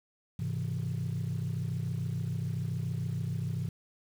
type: chord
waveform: sine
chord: Ab augmented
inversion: none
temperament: equal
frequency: 103.83 / 130.81 / 164.81 Hz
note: Ab2 / C3 / E3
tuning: 0 / 0 / 0 cents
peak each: -34 / -33 / -34 dBFS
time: 0.39-3.69 s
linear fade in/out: 5 ms
effects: tanh soft clip ceiling -26 dBFS + 9-bit